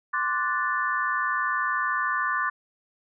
sine chord, D dominant seventh, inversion third, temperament equal with one note detuned, 1046.5 / 1166.5 / 1480 / 1760 Hz, C6 / D6 / F#6 / A6, 0 / -12 / 0 / 0 cents, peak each -30 / -28 / -30 / -28 dBFS, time 0.13-2.5 s, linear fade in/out 10 ms, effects none

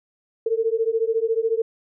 sine beating tone pair, 444.8 / 458.8 Hz, A4 / A#4, +19 / -28 cents, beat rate 14 Hz, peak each -22 dBFS, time 0.46-1.62 s, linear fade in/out 5 ms, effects none

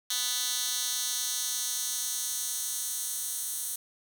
10% pulse tone with high-pass filter sweep, 248.4 Hz, B3, 10 cents sharp, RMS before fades -32 dBFS, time 0.1-3.76 s, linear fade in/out 5 ms, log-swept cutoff 4200 to 8900 Hz, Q 1.2, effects none

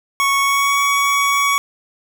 25% pulse tone with pitch glide, 1108 to 1124.1 Hz, C#6 to C#6, -1 to +24 cents, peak -10 dBFS, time 0.2-1.58 s, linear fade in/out 0 ms, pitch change +25 cents, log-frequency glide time 0.41-0.77 s, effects none

